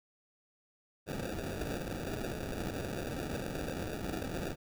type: noise with sample-and-hold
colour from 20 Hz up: blue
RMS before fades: -38 dBFS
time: 1.06-4.56 s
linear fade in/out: 50 ms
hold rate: 1050 Hz
effects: none